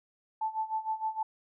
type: tone with tremolo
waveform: sine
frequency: 877 Hz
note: A5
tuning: 6 cents flat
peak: -27 dBFS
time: 0.41-1.23 s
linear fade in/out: 5 ms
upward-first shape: sine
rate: 6.5 Hz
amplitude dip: 85%
effects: none